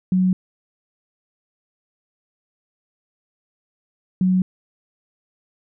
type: tone pair in turn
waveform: sine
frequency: 185 / 185 Hz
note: F#3 / F#3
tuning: 0 / 0 cents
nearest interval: unison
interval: 0 cents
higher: neither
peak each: -14 dBFS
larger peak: neither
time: 0.12-0.33 / 4.21-4.42 s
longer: neither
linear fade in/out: 2 ms
effects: none